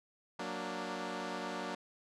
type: chord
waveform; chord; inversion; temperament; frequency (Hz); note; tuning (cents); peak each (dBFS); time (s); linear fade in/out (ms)
10% pulse; Gb augmented; none; equal; 185 / 233.1 / 293.7; Gb3 / Bb3 / D4; 0 / 0 / 0; -34; 0.39-1.75; 5
effects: low-pass 6000 Hz 12 dB/octave